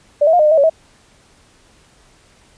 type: tone with pitch steps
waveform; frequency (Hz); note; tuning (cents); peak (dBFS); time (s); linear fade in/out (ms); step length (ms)
sine; 585 / 645 / 708 / 611 / 604 / 641 / 561 / 643; D5 / E5 / F5 / D#5 / D5 / E5 / C#5 / E5; -7 / -38 / +23 / -32 / +48 / -49 / +21 / -43; -8; 0.21-0.698; 10; 61
effects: pink hiss -51 dBFS RMS until 2.57 s + resampled to 22050 Hz